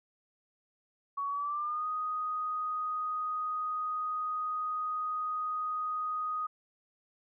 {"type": "tone with pitch glide", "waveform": "sine", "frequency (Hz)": [1123, 1246], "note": ["C#6", "D#6"], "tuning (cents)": [22, 2], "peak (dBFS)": -31, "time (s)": [1.17, 6.47], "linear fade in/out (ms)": 10, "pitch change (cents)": 180, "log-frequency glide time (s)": [1.28, 1.87], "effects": []}